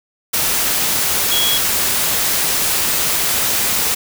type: tone in noise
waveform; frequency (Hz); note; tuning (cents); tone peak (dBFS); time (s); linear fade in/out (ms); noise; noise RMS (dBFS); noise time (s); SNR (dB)
sine; 3328; G#7; +3; -16; 1.31-1.58; 10; white; -17; 0.33-3.95; -2
effects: none